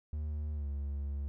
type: tone with pitch glide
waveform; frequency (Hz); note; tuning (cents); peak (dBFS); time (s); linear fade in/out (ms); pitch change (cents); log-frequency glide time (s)
triangle; 75.3 to 70.66; D2 to C#2; +44 to +34; -32; 0.13-1.28; 0; -110; 0.53-0.67
effects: none